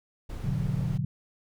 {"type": "noise", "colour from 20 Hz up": "brown", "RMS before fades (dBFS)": -37, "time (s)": [0.29, 0.98], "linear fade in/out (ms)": 10}
{"type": "chord", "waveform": "sine", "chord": "G# half-diminished seventh", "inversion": "none", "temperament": "equal with one note detuned", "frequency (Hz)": [103.83, 123.47, 146.83, 182.98], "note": ["G#2", "B2", "D3", "F#3"], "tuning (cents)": [0, 0, 0, -19], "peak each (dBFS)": [-35, -31, -30, -33], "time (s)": [0.44, 1.05], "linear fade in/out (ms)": 5}
{"effects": []}